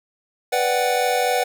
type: chord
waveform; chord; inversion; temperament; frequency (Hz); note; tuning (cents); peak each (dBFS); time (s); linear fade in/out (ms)
square; G major seventh; first; equal; 493.9 / 587.3 / 740 / 784; B4 / D5 / F#5 / G5; 0 / 0 / 0 / 0; -23 / -27 / -22 / -28; 0.52-1.44; 10
effects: 9-bit